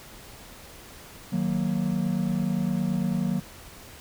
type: chord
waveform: triangle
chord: D# minor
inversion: none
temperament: equal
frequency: 155.56 / 185 / 233.1 Hz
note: D#3 / F#3 / A#3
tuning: 0 / 0 / 0 cents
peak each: -28 / -24 / -27 dBFS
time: 1.32-3.4 s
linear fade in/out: 10 ms
effects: pink hiss -46 dBFS RMS until 4 s